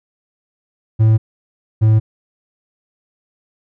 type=tone pair in turn; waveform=triangle; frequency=110.3 / 109.41 Hz; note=A2 / A2; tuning=+5 / -9 cents; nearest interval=unison; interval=14 cents; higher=first; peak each=-6 dBFS; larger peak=neither; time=0.99-1.18 / 1.81-2 s; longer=neither; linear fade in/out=20 ms; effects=none